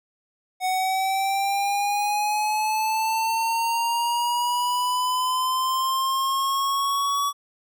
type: linear sweep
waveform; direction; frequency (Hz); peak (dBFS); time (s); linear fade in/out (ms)
square; up; 740 to 1137; -22; 0.6-7.33; 50
effects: none